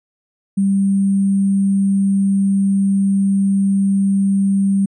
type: tone with sample-and-hold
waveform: sine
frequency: 196 Hz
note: G3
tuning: in tune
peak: -12 dBFS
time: 0.57-4.86 s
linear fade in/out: 10 ms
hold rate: 8820 Hz
effects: resampled to 24000 Hz